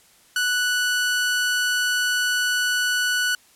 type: tone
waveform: sawtooth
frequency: 1480 Hz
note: F#6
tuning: in tune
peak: -16 dBFS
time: 0.36-3.35 s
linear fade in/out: 2 ms
effects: white hiss -55 dBFS RMS until 3.55 s + low-pass 12000 Hz 12 dB/octave